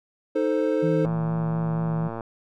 triangle chord, A diminished, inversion second, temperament equal, 311.1 / 440 / 523.3 Hz, Eb4 / A4 / C5, 0 / 0 / 0 cents, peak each -23 dBFS, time 0.35-1.06 s, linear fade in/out 10 ms
sine tone with vibrato, 162.1 Hz, E3, 29 cents flat, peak -23 dBFS, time 0.82-2.09 s, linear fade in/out 20 ms, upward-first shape sine, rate 4.2 Hz, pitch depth 19 cents each way
click train, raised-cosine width 1 ms, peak -19 dBFS, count 133, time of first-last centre 1.05-2.208 s, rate 114 Hz
effects none

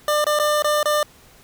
25% pulse tone with dropouts, 598 Hz, D5, 31 cents sharp, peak -13 dBFS, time 0.08-1.03 s, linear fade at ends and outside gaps 2 ms, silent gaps 0.243-0.266 / 0.39-0.397 / 0.623-0.644 / 0.83-0.856 s, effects pink hiss -50 dBFS RMS until 1.43 s

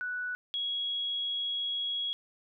sine tone pair in turn, 1480 / 3322 Hz, F#6 / G#7, 0 / 0 cents, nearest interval octave + major second, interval 1400 cents, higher second, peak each -32 / -30 dBFS, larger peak second, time 0.01-0.35 / 0.54-2.13 s, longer second, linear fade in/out 0 ms, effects none

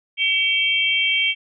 sine tone cluster, 2274 / 2698 / 3175 Hz, C#7 / E7 / G7, +44 / +40 / +21 cents, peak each -20 / -24 / -20 dBFS, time 0.17-1.35 s, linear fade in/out 50 ms, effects none

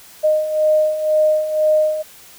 sine beating tone pair, 615 / 617 Hz, D#5 / D#5, -20 / -15 cents, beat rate 2 Hz, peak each -20 / -14 dBFS, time 0.23-2.03 s, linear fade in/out 20 ms, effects white hiss -43 dBFS RMS until 2.38 s

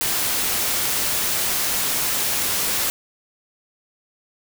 white noise, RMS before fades -22 dBFS, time 0.01-2.9 s, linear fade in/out 0 ms, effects none

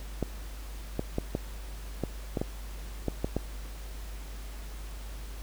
clicks, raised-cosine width 2 ms, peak -15 dBFS, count 10, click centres 0.227 / 0.994 / 1.184 / 1.351 / 2.037 / 2.372 / 2.415 / 3.083 / 3.245 / 3.366 s, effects added 50 Hz sine -38 dBFS peak until 5.42 s + pink hiss -49 dBFS RMS until 5.42 s

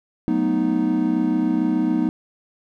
triangle chord, B dominant seventh, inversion second, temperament equal, 185 / 220 / 246.9 / 311.1 Hz, F#3 / A3 / B3 / D#4, 0 / 0 / 0 / 0 cents, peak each -24 / -24 / -20 / -19 dBFS, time 0.28-2.09 s, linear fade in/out 0 ms, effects none

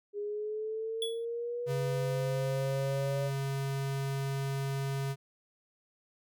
sine linear sweep, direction up, 408.3 to 568 Hz, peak -33 dBFS, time 0.13-3.31 s, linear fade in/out 50 ms
square tone with exponential decay, 3386 Hz, G#7, 33 cents sharp, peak -30 dBFS, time 1.02-1.25 s, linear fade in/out 2 ms, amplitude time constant 50 ms
square tone, 137 Hz, C#3, 20 cents flat, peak -32 dBFS, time 1.66-5.16 s, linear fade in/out 50 ms
effects none

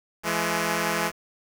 5% pulse tone pair together, 168.45 / 212.1 Hz, E3 / G#3, +38 / +37 cents, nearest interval major third, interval 399 cents, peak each -15 dBFS, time 0.23-1.12 s, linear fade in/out 50 ms, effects 8-bit

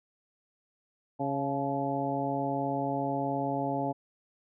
harmonic tone with a mistuned harmonic, 138.59 Hz, C#3, in tune, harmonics 1 / 2 / 3 / 4 / 5 / 6, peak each -37 / -33 / -39 / -36 / -34 / -35 dBFS, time 1.19-3.93 s, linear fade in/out 20 ms, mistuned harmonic 6, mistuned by +53 cents, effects none

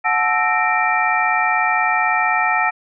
sine tone cluster, 733 / 869 / 1318 / 1847 / 2351 Hz, F#5 / A5 / E6 / A#6 / D7, -16 / -22 / -1 / -16 / +1 cents, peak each -21 dBFS, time 0.04-2.71 s, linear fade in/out 20 ms, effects none

